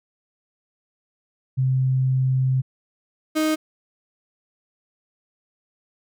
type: tone pair in turn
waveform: sine / 35% pulse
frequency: 130.6 / 311.5 Hz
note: C3 / D#4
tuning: -3 / +2 cents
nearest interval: octave + minor third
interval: 1505 cents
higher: second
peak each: -17 / -17 dBFS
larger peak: neither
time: 1.57-2.62 / 3.35-3.56 s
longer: first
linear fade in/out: 20 ms
effects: none